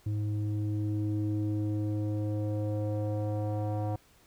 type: tone with low-pass filter sweep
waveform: square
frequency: 105.2 Hz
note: G#2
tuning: 23 cents sharp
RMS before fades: -31 dBFS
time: 0.06-3.96 s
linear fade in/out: 5 ms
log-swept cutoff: 220 to 750 Hz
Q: 2.6
effects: pink hiss -62 dBFS RMS until 4.26 s